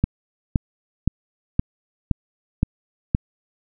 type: click train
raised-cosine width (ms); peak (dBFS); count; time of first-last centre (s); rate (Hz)
5; -4; 7; 0.04-3.149; 1.93
effects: none